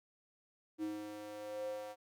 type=tone with high-pass filter sweep; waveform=square; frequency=104.9 Hz; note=G#2; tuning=18 cents sharp; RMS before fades=-43 dBFS; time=0.78-1.96 s; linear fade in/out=50 ms; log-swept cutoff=320 to 620 Hz; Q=9; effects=none